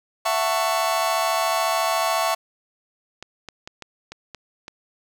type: chord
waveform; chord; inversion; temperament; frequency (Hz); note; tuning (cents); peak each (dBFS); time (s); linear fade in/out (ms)
40% pulse; F# minor seventh; third; just; 666 / 740 / 888 / 1110; E5 / F#5 / A5 / C#6; +18 / 0 / +16 / +2; -23 / -27 / -27 / -24; 0.25-2.35; 10
type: clicks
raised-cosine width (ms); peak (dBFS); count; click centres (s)
0.2; -19; 7; 3.226 / 3.487 / 3.675 / 3.823 / 4.12 / 4.347 / 4.681
effects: none